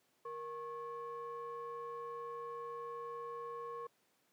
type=ring-modulated tone; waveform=triangle; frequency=311.1 Hz; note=D#4; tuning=in tune; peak=-37 dBFS; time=0.25-3.87 s; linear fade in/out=5 ms; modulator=781 Hz; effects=pink hiss -75 dBFS RMS until 4.32 s + high-pass 200 Hz 12 dB/octave